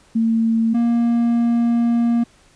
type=tone pair in turn; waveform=sine / triangle; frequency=226.2 / 235 Hz; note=A3 / A#3; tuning=+48 / +14 cents; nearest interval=minor second; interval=66 cents; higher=second; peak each=-14 / -12 dBFS; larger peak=second; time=0.15-0.74 / 0.74-2.24 s; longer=second; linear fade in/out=10 ms; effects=pink hiss -53 dBFS RMS until 2.55 s + resampled to 22050 Hz